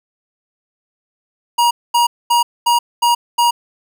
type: tone bursts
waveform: square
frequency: 951 Hz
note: A#5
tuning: 34 cents sharp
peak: -11 dBFS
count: 6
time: 1.58-3.51 s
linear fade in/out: 10 ms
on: 130 ms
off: 230 ms
effects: none